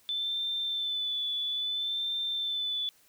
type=tone with vibrato; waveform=sine; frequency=3514 Hz; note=A7; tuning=3 cents flat; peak=-29 dBFS; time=0.09-2.89 s; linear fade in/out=0 ms; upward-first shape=sine; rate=0.6 Hz; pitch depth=31 cents each way; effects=white hiss -63 dBFS RMS until 3.08 s